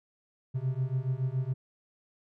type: beating tone pair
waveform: triangle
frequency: 126.7 / 133.8 Hz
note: B2 / C3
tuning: +45 / +39 cents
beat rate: 7.1 Hz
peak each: -29 dBFS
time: 0.54-1.54 s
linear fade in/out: 20 ms
effects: none